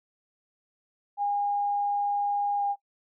sine tone with pitch glide, 814 to 807.4 Hz, G#5 to G#5, -35 to -49 cents, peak -24 dBFS, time 1.17-2.76 s, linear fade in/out 50 ms, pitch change -14 cents, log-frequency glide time 2.57-2.63 s, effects noise-tail reverb RT60 0.1 s tail -22 dB re dry

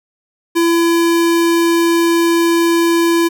square tone, 336.9 Hz, E4, 38 cents sharp, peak -11 dBFS, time 0.55-3.29 s, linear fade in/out 20 ms, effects none

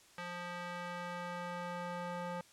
square tone with band-pass filter sweep, 175.9 Hz, F3, 13 cents sharp, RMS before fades -42 dBFS, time 0.18-2.41 s, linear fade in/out 2 ms, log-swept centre 1700 to 870 Hz, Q 0.93, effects white hiss -62 dBFS RMS until 2.52 s + low-pass 9000 Hz 12 dB/octave

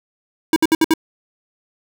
square tone bursts, 320.9 Hz, E4, 46 cents flat, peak -11 dBFS, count 5, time 0.53-0.938 s, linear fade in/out 2 ms, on 32 ms, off 62 ms, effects none

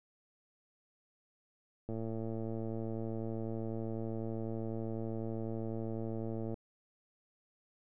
click train, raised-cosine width 2 ms, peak -27 dBFS, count 522, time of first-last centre 1.89-6.542 s, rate 112 Hz, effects none

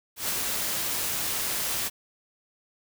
white noise with ADSR envelope, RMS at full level -27 dBFS, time 0.16-1.9 s, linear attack 130 ms, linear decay 14 ms, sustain -2 dB, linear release 32 ms, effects none

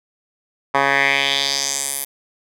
10% pulse tone with band-pass filter sweep, 138.59 Hz, C#3, in tune, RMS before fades -19 dBFS, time 0.74-2.05 s, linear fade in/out 10 ms, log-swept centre 1200 to 12000 Hz, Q 2.7, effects none

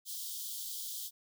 white high-pass noise, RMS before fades -41 dBFS, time 0.05-1.11 s, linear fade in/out 50 ms, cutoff 3100 Hz, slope 96 dB/octave, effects none

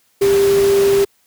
sine tone in noise, 396.9 Hz, G4, 22 cents sharp, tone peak -10 dBFS, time 0.21-1.05 s, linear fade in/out 10 ms, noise pink, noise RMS -24 dBFS, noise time 0.21-1.05 s, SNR +11 dB, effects white hiss -59 dBFS RMS until 1.26 s + high-pass 80 Hz 12 dB/octave

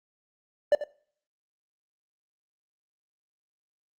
triangle tone with echo, 587.3 Hz, D5, in tune, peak -14 dBFS, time 0.72-0.75 s, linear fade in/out 2 ms, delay 89 ms, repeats 1, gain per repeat -13 dB, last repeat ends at 0.839 s, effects noise-tail reverb RT60 0.5 s tail -20 dB re dry + Opus 32 kbps

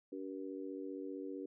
harmonic tone, 95.3 Hz, G2, 48 cents flat, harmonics 3 / 4 / 5, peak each -44 / -46 / -48 dBFS, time 0.12-1.46 s, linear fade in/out 5 ms, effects none

